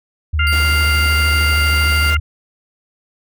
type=tone with vibrato; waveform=sine; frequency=76.3 Hz; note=D#2; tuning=33 cents flat; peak=-14 dBFS; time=0.33-2.2 s; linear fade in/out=10 ms; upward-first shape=sine; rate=13 Hz; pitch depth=73 cents each way
type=harmonic tone; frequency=698.5 Hz; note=F5; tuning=in tune; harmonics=2 / 3 / 4; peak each=-18 / -20 / -21 dBFS; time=0.39-2.17 s; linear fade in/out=5 ms
type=tone; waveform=sawtooth; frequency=4662 Hz; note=D8; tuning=14 cents flat; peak=-21 dBFS; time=0.47-2.1 s; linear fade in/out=0 ms
type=high-pass noise; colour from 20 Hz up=pink; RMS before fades=-29 dBFS; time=0.52-2.15 s; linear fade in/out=5 ms; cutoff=130 Hz; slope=24 dB/octave
effects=none